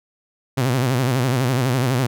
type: tone with vibrato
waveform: sawtooth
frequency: 127.4 Hz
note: C3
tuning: 46 cents flat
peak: -13 dBFS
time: 0.57-2.07 s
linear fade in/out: 10 ms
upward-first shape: sine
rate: 12 Hz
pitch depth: 120 cents each way
effects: none